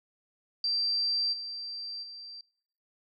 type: tone with level steps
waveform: sine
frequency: 4699 Hz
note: D8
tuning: in tune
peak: -26 / -36 / -42 dBFS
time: 0.64-2.41 s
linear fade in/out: 2 ms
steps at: 1.32 / 2.02 s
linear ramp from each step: 20 ms
effects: noise-tail reverb RT60 0.7 s tail -25 dB re dry